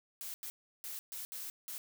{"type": "noise bursts at uneven times", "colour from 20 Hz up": "blue", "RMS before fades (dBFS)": -43, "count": 6, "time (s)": [[0.21, 0.34], [0.43, 0.5], [0.84, 0.99], [1.12, 1.25], [1.32, 1.5], [1.68, 1.78]], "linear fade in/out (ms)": 0, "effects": []}